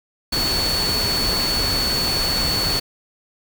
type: tone in noise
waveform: sine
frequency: 4435 Hz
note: C#8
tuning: in tune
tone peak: -20 dBFS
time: 0.32-2.8 s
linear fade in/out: 10 ms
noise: pink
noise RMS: -24 dBFS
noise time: 0.32-2.8 s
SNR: +1 dB
effects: none